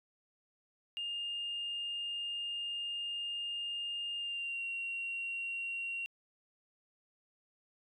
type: tone with pitch glide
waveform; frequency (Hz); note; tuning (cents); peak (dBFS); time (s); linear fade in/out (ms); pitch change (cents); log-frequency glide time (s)
sine; 2821 to 2750; F7 to F7; +17 to -27; -35; 0.97-6.06; 0; -44; 4.17-4.64
effects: tanh soft clip ceiling -31 dBFS